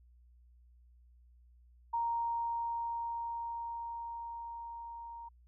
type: tone with level ramp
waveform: sine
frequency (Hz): 932.3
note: A#5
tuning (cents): 0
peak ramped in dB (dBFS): -30 to -44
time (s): 1.93-5.29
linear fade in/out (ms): 10
effects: added 60 Hz sine -59 dBFS peak until 5.47 s